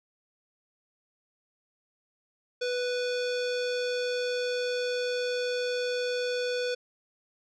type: tone with low-pass filter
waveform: square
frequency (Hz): 493.9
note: B4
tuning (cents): 0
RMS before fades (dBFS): -30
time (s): 2.61-6.75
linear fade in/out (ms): 10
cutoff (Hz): 4800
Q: 2.2
effects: none